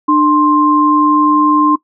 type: tone pair together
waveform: sine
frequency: 299.9 / 1051.9 Hz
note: D4 / C6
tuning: +36 / +9 cents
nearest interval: octave + minor seventh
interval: 2173 cents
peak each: -10 dBFS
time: 0.08-1.76 s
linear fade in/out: 10 ms
effects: noise-tail reverb RT60 0.1 s tail -19 dB re dry